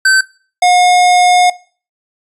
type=tone pair in turn; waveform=square; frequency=1542 / 719.8 Hz; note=G6 / F#5; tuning=-29 / -48 cents; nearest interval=octave + minor second; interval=1319 cents; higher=first; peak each=-7 dBFS; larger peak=neither; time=0.05-0.21 / 0.62-1.5 s; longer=second; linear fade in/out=5 ms; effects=noise-tail reverb RT60 0.4 s tail -20 dB re dry + resampled to 24000 Hz